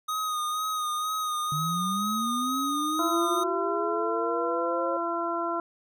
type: tone with vibrato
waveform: square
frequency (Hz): 1244.5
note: D#6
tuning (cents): 0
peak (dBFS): -28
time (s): 0.08-3.44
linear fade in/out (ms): 10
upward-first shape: sine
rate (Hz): 2.1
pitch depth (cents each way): 33
type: linear sweep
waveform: sine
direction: up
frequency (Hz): 146.9 to 544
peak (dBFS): -29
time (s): 1.52-4.97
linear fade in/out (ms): 2
type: harmonic tone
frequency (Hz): 339.3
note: F4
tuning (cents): -50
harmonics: 1 / 2 / 3 / 4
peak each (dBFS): -32 / -32 / -32 / -32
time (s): 2.99-5.6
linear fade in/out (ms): 2
effects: none